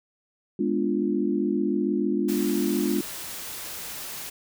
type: chord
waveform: sine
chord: G# diminished seventh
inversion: none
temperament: equal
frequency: 207.7 / 246.9 / 293.7 / 349.2 Hz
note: G#3 / B3 / D4 / F4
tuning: 0 / 0 / 0 / 0 cents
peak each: -27 / -29 / -27 / -27 dBFS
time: 0.59-3.01 s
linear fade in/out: 5 ms
type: noise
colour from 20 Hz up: white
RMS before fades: -36 dBFS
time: 2.28-4.3 s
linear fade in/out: 10 ms
effects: none